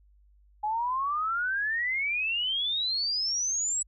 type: exponential sweep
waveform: sine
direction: up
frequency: 830.6 to 7902 Hz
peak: -26 dBFS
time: 0.63-3.83 s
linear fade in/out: 10 ms
effects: added 50 Hz sine -57 dBFS peak until 3.87 s